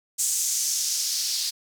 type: noise with band-pass filter sweep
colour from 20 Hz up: blue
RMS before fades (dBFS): -26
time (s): 0.18-1.51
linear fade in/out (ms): 20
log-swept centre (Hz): 7300 to 4600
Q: 2.7
effects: none